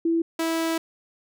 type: tone pair in turn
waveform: sine / sawtooth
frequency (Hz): 331.8 / 327.2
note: E4 / E4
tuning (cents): +11 / -13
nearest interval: unison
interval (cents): 24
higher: first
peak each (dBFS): -19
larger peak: neither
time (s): 0.05-0.22 / 0.39-0.78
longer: second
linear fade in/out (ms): 5
effects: none